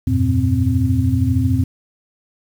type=tone cluster; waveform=sine; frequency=85.8 / 98.8 / 120.4 / 260.4 Hz; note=F2 / G2 / B2 / C4; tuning=-30 / +14 / -44 / -8 cents; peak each=-19 dBFS; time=0.07-1.64 s; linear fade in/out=5 ms; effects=7-bit